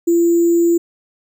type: tone with sample-and-hold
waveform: sine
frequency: 340 Hz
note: F4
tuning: 46 cents flat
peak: -10 dBFS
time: 0.07-0.78 s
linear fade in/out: 10 ms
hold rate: 7350 Hz
effects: none